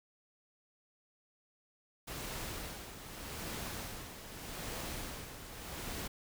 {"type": "noise with tremolo", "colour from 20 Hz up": "pink", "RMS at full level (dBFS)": -41, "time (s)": [2.07, 6.08], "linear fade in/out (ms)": 10, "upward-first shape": "sine", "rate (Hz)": 0.82, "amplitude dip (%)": 60, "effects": []}